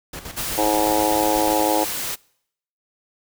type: noise with tremolo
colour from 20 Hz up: pink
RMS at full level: -33 dBFS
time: 0.13-1.62 s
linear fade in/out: 5 ms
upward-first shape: square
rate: 8.2 Hz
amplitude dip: 60%
type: noise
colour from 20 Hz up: white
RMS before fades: -27 dBFS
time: 0.36-2.16 s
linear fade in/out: 20 ms
type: harmonic tone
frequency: 106.3 Hz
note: G#2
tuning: 41 cents sharp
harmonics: 3 / 4 / 5 / 6 / 7 / 8 / 9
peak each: -23 / -28 / -23 / -29 / -25 / -23 / -30 dBFS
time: 0.57-1.85 s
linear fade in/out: 20 ms
effects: noise-tail reverb RT60 0.7 s tail -25 dB re dry